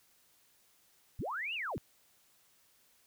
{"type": "linear two-way sweep", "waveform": "sine", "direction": "up then down", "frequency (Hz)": [36, 2932, 41.72], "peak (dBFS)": -35, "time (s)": [1.19, 1.78], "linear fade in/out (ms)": 0, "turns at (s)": 1.54, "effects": ["white hiss -68 dBFS RMS until 3.06 s"]}